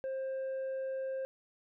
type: tone with tanh clipping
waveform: sine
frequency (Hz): 530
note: C5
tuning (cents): +22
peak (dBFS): -35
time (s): 0.04-1.25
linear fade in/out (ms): 0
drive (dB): 3
effects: none